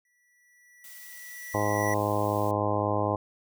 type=tone with exponential growth; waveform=square; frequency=1954 Hz; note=B6; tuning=19 cents flat; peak=-30 dBFS; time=0.05-1.94 s; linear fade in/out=2 ms; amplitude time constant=410 ms
type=noise; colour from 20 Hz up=blue; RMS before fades=-47 dBFS; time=0.84-2.51 s; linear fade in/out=2 ms
type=harmonic tone; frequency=103.83 Hz; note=G#2; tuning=in tune; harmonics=1 / 2 / 3 / 4 / 5 / 6 / 7 / 8 / 9 / 10; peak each=-31 / -37 / -33 / -35 / -32 / -32 / -36 / -33 / -37 / -33 dBFS; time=1.54-3.16 s; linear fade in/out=5 ms
effects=none